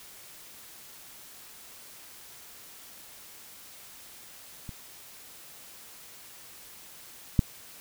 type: clicks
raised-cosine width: 5 ms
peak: -26 / -7 dBFS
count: 2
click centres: 4.692 / 7.392 s
effects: white hiss -49 dBFS RMS until 7.8 s